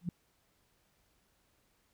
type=tone with exponential growth; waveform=sine; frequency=174.61 Hz; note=F3; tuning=in tune; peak=-28 dBFS; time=0.01-0.09 s; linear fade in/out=2 ms; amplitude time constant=17 ms; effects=pink hiss -73 dBFS RMS until 1.93 s